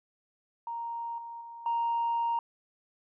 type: tone with level steps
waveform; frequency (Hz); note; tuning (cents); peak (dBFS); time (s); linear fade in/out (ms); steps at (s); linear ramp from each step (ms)
sine; 932.3; A#5; 0; -33 / -39 / -42 / -25; 0.67-2.39; 2; 1.18 / 1.41 / 1.66; 2
effects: tanh soft clip ceiling -23 dBFS